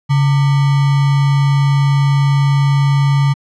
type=tone with sample-and-hold; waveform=sine; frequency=140 Hz; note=C#3; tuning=18 cents sharp; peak=-9 dBFS; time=0.09-3.34 s; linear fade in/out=20 ms; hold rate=1050 Hz; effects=low-pass 5000 Hz 12 dB/octave